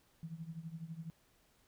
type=tone with tremolo; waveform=sine; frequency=163.1 Hz; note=E3; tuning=18 cents flat; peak=-39 dBFS; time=0.23-1.1 s; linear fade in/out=0 ms; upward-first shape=triangle; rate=12 Hz; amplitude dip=90%; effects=pink hiss -71 dBFS RMS until 1.67 s